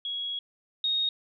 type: tone pair in turn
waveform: sine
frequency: 3325 / 3731 Hz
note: G#7 / A#7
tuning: +1 / +1 cents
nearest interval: major second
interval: 200 cents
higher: second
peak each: -30 / -24 dBFS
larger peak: second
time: 0.05-0.39 / 0.84-1.09 s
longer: first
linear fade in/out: 2 ms
effects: none